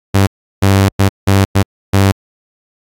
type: tone bursts at uneven times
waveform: sawtooth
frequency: 97.8 Hz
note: G2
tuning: 4 cents flat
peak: -3 dBFS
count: 6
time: 0.14-0.27 / 0.62-0.89 / 0.99-1.09 / 1.27-1.45 / 1.55-1.63 / 1.93-2.12 s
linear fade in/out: 10 ms
effects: AAC 64 kbps